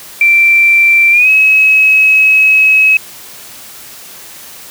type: tone with pitch glide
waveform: sine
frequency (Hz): 2349 to 2562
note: D7 to E7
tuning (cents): 0 to -50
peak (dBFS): -4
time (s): 0.21-2.97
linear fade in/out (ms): 2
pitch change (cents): +150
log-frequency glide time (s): 1.11-1.29
effects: white hiss -32 dBFS RMS until 4.7 s + high-pass 60 Hz 12 dB/octave